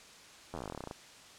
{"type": "slowing click train", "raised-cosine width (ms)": 1, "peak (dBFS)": -26, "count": 18, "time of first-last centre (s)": [0.54, 0.911], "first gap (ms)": 11, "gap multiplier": 1.08, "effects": ["white hiss -54 dBFS RMS until 1.38 s", "low-pass 7000 Hz 12 dB/octave"]}